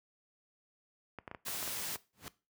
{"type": "clicks", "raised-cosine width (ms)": 0.5, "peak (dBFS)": -28, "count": 8, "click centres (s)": [1.187, 1.278, 1.314, 1.348, 1.483, 1.628, 1.677, 1.958]}
{"type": "noise", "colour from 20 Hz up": "white", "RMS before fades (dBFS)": -39, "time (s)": [1.45, 1.97], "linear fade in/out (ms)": 20}
{"type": "noise with exponential growth", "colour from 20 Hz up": "pink", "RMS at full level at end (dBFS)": -41, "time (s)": [2.13, 2.28], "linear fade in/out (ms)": 0, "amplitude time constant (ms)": 32}
{"effects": ["noise-tail reverb RT60 0.3 s tail -19 dB re dry", "high-pass 60 Hz 12 dB/octave"]}